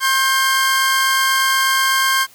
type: tone pair together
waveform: sawtooth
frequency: 1069.4 / 1580 Hz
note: C6 / G6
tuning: +37 / +13 cents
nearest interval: perfect fifth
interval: 676 cents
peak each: -13 dBFS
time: 0-2.27 s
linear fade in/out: 50 ms
effects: white hiss -47 dBFS RMS until 2.34 s